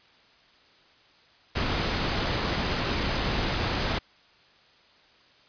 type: noise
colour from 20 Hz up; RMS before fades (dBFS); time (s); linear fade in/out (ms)
pink; -27; 1.55-3.99; 10
effects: white hiss -58 dBFS RMS until 5.48 s + resampled to 11025 Hz